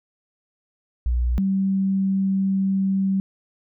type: tone pair in turn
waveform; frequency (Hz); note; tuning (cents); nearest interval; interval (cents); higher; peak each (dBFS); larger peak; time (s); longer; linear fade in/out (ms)
sine; 60.5 / 193.13; B1 / G3; -35 / -26; octave + minor sixth; 2009; second; -18 / -18; neither; 1.06-1.38 / 1.38-3.2; second; 0
effects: none